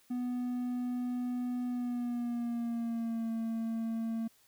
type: tone with pitch glide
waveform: triangle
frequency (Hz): 246.9 to 226.4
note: B3 to A3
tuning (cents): 0 to +50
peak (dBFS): -30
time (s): 0.1-4.28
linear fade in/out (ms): 10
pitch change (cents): -150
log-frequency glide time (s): 1.66-3.31
effects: white hiss -66 dBFS RMS until 4.47 s